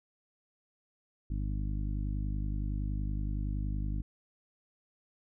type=harmonic tone; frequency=50.7 Hz; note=G#1; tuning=41 cents flat; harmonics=1 / 2 / 3 / 4 / 5 / 6; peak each=-32 / -38 / -42 / -44 / -46 / -48 dBFS; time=1.3-4.02 s; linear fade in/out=5 ms; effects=none